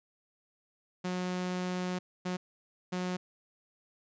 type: tone bursts at uneven times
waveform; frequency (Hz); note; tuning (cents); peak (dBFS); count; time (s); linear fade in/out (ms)
sawtooth; 181.6; F#3; -32; -28; 3; 1.04-1.99 / 2.25-2.37 / 2.92-3.17; 10
effects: resampled to 16000 Hz